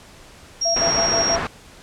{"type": "tone", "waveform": "sine", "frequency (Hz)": 5600, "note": "F8", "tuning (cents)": 4, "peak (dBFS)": -18, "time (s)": [0.61, 1.36], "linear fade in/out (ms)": 10}
{"type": "tone bursts", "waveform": "sine", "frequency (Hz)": 673, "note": "E5", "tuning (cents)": 36, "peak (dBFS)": -20, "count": 5, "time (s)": [0.65, 1.385], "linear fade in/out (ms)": 10, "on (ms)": 99, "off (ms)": 60}
{"type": "low-pass noise", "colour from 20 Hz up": "white", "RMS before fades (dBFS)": -25, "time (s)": [0.76, 1.47], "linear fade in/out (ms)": 2, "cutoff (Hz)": 1400, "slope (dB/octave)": 12}
{"effects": ["pink hiss -45 dBFS RMS until 1.82 s", "low-pass 9000 Hz 12 dB/octave"]}